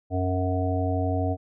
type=harmonic tone; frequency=92.1 Hz; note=F#2; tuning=7 cents flat; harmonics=1 / 3 / 5 / 7 / 8; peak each=-25 / -29 / -33 / -31 / -32 dBFS; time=0.1-1.37 s; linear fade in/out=50 ms; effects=none